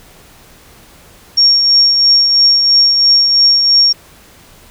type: tone with tremolo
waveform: sine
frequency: 5540 Hz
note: F8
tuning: 15 cents flat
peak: -4 dBFS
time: 1.37-3.93 s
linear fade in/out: 10 ms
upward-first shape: triangle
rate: 3 Hz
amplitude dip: 45%
effects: pink hiss -42 dBFS RMS until 4.7 s